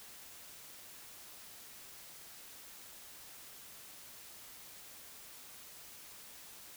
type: silence
effects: white hiss -53 dBFS RMS until 6.76 s